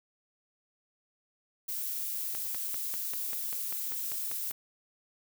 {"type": "noise", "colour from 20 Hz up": "violet", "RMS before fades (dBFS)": -35, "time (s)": [1.68, 4.52], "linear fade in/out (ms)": 10}
{"type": "click train", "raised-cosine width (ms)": 0.3, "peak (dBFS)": -26, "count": 12, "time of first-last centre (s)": [2.35, 4.511], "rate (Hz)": 5.09}
{"effects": []}